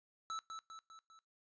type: tone with echo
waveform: square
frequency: 1313 Hz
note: E6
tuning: 7 cents flat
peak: -40 dBFS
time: 0.3-0.39 s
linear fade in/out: 0 ms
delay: 200 ms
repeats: 4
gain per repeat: -5 dB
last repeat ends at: 1.19 s
effects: noise-tail reverb RT60 0.2 s tail -20 dB re dry + resampled to 16000 Hz